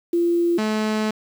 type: tone pair in turn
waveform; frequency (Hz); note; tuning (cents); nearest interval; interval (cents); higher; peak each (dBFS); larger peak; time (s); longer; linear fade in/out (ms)
sine / sawtooth; 343 / 215.7; F4 / A3; -31 / -34; minor sixth; 803; first; -16; neither; 0.13-0.58 / 0.58-1.11; second; 5
effects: low-pass 6000 Hz 12 dB/octave + 7-bit